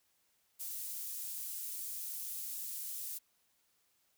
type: high-pass noise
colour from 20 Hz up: pink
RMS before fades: -42 dBFS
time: 0.59-3.19 s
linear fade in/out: 20 ms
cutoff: 11000 Hz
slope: 12 dB/octave
effects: white hiss -75 dBFS RMS until 4.17 s